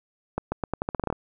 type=accelerating click train; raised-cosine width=1 ms; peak=-12 dBFS; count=12; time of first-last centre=0.38-1.126 s; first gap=140 ms; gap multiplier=0.84; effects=none